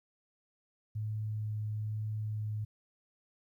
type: tone with vibrato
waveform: sine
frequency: 107.3 Hz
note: A2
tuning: 43 cents flat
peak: -33 dBFS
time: 0.95-2.65 s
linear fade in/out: 10 ms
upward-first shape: sine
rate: 1.1 Hz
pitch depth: 8 cents each way
effects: 12-bit